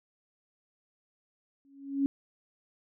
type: tone with exponential growth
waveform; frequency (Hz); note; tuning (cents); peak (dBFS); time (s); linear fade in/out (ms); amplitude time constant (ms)
sine; 276.8; C#4; -2; -21; 1.65-2.06; 0; 88
effects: none